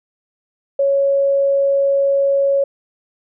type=tone; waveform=sine; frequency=554.4 Hz; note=C#5; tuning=in tune; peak=-12 dBFS; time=0.79-2.64 s; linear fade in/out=5 ms; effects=none